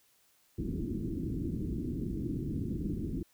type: low-pass noise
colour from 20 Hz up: white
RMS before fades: -35 dBFS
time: 0.58-3.23 s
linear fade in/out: 5 ms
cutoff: 340 Hz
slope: 48 dB/octave
effects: white hiss -68 dBFS RMS until 3.33 s